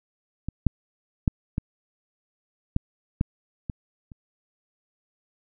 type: clicks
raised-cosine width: 5 ms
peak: -17 / -6 / -7 / -13 / -9 / -9 / -17 / -30 dBFS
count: 8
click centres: 0.486 / 0.667 / 1.278 / 1.581 / 2.764 / 3.211 / 3.698 / 4.118 s
effects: none